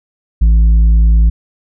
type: tone with tanh clipping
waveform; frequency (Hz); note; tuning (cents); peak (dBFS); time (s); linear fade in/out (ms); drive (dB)
sine; 55; A1; 0; -6; 0.41-1.3; 10; 5
effects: none